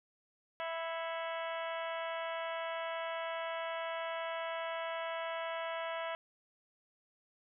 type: harmonic tone with a mistuned harmonic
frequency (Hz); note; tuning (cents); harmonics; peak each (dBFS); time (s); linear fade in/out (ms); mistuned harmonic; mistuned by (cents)
329.6; E4; 0; 2 / 3 / 4 / 5 / 6 / 7 / 8 / 9 / 10; -39 / -43 / -45 / -47 / -49 / -50 / -51 / -52 / -53; 0.6-6.15; 0; 7; -73
effects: none